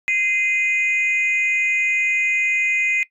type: tone pair together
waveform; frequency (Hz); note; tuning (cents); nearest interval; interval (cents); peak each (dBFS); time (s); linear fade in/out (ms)
sine; 2069 / 2480; C7 / D#7; -20 / -6; minor third; 314; -18; 0.08-3.03; 0
effects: noise-tail reverb RT60 0.1 s tail -20 dB re dry + tanh soft clip ceiling -12 dBFS